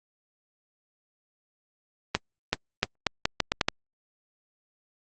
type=accelerating click train; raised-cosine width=0.2 ms; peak=-4 dBFS; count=9; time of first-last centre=2.15-3.685 s; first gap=380 ms; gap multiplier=0.79; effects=low-pass 6000 Hz 12 dB/octave + Opus 24 kbps